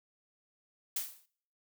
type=noise with exponential decay; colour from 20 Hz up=blue; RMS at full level=-31 dBFS; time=0.96-1.26 s; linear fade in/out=5 ms; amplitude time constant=64 ms; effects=noise-tail reverb RT60 0.6 s tail -24 dB re dry